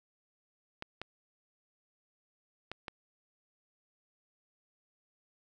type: clicks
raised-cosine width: 0.3 ms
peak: -23 dBFS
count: 4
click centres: 0.824 / 1.016 / 2.716 / 2.882 s
effects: none